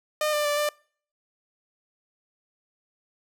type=tone with pitch steps; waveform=sawtooth; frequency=608 / 595 / 586 / 594 Hz; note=D#5 / D5 / D5 / D5; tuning=-40 / +22 / -4 / +20 cents; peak=-19 dBFS; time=0.21-0.69 s; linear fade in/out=2 ms; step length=120 ms; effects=noise-tail reverb RT60 0.5 s tail -26 dB re dry